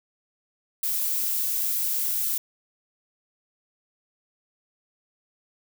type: noise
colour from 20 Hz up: violet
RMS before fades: -26 dBFS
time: 0.83-2.38 s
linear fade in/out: 5 ms
effects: none